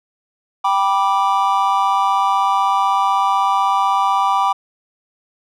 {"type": "chord", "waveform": "triangle", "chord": "G major", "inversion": "none", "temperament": "just", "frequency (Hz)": [784, 980, 1176], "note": ["G5", "B5", "D6"], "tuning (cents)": [0, -14, 2], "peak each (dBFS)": -16, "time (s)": [0.64, 4.53], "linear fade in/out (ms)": 10, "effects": []}